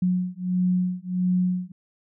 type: beating tone pair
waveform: sine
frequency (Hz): 180.9 / 182.4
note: F#3 / F#3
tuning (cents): -39 / -24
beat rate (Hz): 1.5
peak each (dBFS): -24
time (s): 0.02-1.72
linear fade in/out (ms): 5
effects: none